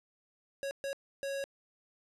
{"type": "tone bursts at uneven times", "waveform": "square", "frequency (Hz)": 552, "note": "C#5", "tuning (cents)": -7, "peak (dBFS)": -35, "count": 3, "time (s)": [[0.63, 0.71], [0.84, 0.93], [1.23, 1.44]], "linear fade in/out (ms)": 0, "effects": ["low-pass 11000 Hz 12 dB/octave"]}